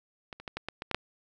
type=clicks; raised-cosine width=0.3 ms; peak=-24 / -29 / -21 / -18 / -18 / -20 / -16 / -10 dBFS; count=8; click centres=0.328 / 0.4 / 0.478 / 0.57 / 0.686 / 0.821 / 0.913 / 0.946 s; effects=none